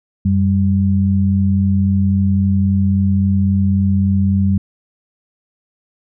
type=tone pair together; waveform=sine; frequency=92.33 / 196 Hz; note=F#2 / G3; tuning=-3 / 0 cents; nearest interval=octave + minor second; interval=1303 cents; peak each=-14 dBFS; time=0.25-4.58 s; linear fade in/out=5 ms; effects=none